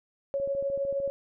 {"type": "tone with tremolo", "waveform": "sine", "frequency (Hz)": 554.4, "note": "C#5", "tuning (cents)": 0, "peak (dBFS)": -25, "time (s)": [0.34, 1.1], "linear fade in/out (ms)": 0, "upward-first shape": "sine", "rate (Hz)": 13, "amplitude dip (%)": 40}
{"type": "click train", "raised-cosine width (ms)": 2, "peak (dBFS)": -31, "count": 10, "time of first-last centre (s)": [0.4, 1.077], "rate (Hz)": 13.3}
{"effects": []}